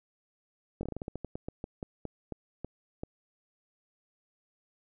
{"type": "slowing click train", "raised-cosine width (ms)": 2, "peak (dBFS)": -23, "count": 18, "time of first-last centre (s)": [0.81, 3.035], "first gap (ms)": 21, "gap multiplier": 1.2, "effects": []}